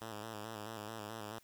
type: tone with vibrato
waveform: 5% pulse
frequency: 108.4 Hz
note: A2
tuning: 25 cents flat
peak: -32 dBFS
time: 0.01-1.39 s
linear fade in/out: 5 ms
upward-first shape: square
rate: 4.6 Hz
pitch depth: 58 cents each way
effects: white hiss -67 dBFS RMS until 1.43 s